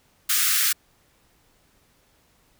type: high-pass noise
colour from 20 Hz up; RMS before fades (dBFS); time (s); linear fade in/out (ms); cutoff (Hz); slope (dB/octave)
white; -21; 0.29-0.73; 10; 1200; 96
effects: pink hiss -62 dBFS RMS until 2.59 s